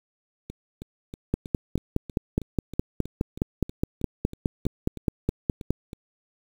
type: two click trains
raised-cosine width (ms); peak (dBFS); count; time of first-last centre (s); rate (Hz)
3; -24 / -9; 18 / 22; 0.5-5.931 / 1.34-5.706; 3.13 / 4.81
effects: 7-bit